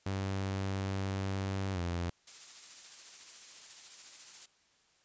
sawtooth tone with pitch glide, 96.8 to 86.74 Hz, G2 to F2, -21 to -11 cents, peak -29 dBFS, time 0.06-2.1 s, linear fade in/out 5 ms, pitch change -190 cents, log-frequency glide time 1.73-1.8 s
blue noise with tremolo, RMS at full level -45 dBFS, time 2.27-4.46 s, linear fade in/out 5 ms, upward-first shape sine, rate 14 Hz, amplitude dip 30%
effects white hiss -69 dBFS RMS until 5.04 s + resampled to 16000 Hz

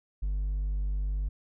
sine tone with hard clipping, 49.25 Hz, G1, 9 cents sharp, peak -28 dBFS, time 0.22-1.29 s, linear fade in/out 10 ms, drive 2 dB, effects none

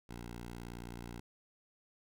10% pulse tone, 58.9 Hz, A#1, 19 cents sharp, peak -36 dBFS, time 0.09-1.2 s, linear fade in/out 5 ms, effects none

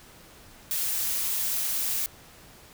blue noise, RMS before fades -28 dBFS, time 0.71-2.06 s, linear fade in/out 0 ms, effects pink hiss -51 dBFS RMS until 2.73 s

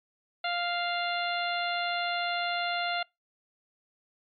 harmonic tone with a mistuned harmonic, 698.5 Hz, F5, in tune, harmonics 1 / 2 / 3 / 4 / 5 / 6, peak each -31 / -34 / -36 / -37 / -38 / -39 dBFS, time 0.44-3.03 s, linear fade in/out 5 ms, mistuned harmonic 6, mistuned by -19 cents, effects noise-tail reverb RT60 0.2 s tail -25 dB re dry + MP3 96 kbps

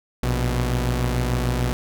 sawtooth tone pair together, 58.35 / 123.47 Hz, A#1 / B2, +2 / 0 cents, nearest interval octave + minor second, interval 1298 cents, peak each -19 dBFS, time 0.23-1.73 s, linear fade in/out 0 ms, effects none

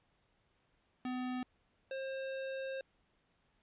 square tone pair in turn, 252.4 / 533.4 Hz, B3 / C5, +38 / +33 cents, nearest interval octave + minor second, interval 1295 cents, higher second, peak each -37 / -39 dBFS, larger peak first, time 1.05-1.43 / 1.91-2.81 s, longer second, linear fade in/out 2 ms, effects pink hiss -75 dBFS RMS until 3.62 s + resampled to 8000 Hz

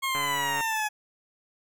20% pulse exponential sweep, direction down, 1087 to 840 Hz, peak -21 dBFS, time 0.02-0.89 s, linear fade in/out 20 ms
click train, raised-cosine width 0.5 ms, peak -20 dBFS, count 66, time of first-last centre 0.15-0.608 s, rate 142 Hz
effects none

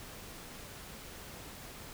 silence, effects pink hiss -48 dBFS RMS until 1.93 s

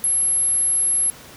sine tone, 11060 Hz, F9, 18 cents flat, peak -16 dBFS, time 0.04-1.1 s, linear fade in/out 0 ms, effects pink hiss -42 dBFS RMS until 1.36 s + high-pass 60 Hz 12 dB/octave

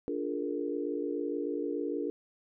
sine chord, Bb dominant seventh, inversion first, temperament just, 291.4 / 349.6 / 419.5 / 466.2 Hz, D4 / F4 / Ab4 / Bb4, -13 / +2 / +17 / 0 cents, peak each -35 / -37 / -37 / -37 dBFS, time 0.08-2.1 s, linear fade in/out 0 ms, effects none

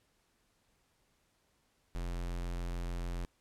square tone, 43.51 Hz, F1, 6 cents flat, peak -36 dBFS, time 1.95-3.25 s, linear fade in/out 0 ms, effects pink hiss -74 dBFS RMS until 3.4 s + low-pass 12000 Hz 12 dB/octave

